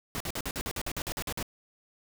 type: noise bursts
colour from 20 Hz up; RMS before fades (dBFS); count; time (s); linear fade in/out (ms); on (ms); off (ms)
pink; -34; 13; 0.15-1.427; 0; 53; 49
effects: none